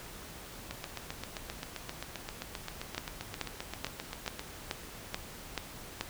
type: two click trains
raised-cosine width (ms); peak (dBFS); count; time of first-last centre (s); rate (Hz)
0.2; -15 / -20; 8 / 29; 2.98-6.01 / 0.71-4.394; 2.31 / 7.6
effects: pink hiss -47 dBFS RMS until 6.09 s